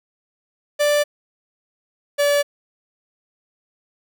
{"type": "tone pair in turn", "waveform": "45% pulse", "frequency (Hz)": [587.3, 576.2], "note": ["D5", "D5"], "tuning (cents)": [0, -33], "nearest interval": "unison", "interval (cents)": 33, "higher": "first", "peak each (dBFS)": -15, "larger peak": "neither", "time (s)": [[0.79, 1.04], [2.18, 2.43]], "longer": "neither", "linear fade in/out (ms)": 20, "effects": []}